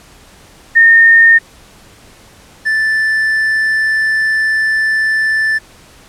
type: tone pair in turn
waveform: sine / triangle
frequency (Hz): 1828 / 1760.7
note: A#6 / A6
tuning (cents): -34 / +1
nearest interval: minor second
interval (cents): 65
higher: first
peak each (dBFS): -3 / -9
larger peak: first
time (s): 0.75-1.39 / 2.65-5.59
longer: second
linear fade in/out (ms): 20
effects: pink hiss -42 dBFS RMS until 6.08 s + low-pass 11000 Hz 12 dB/octave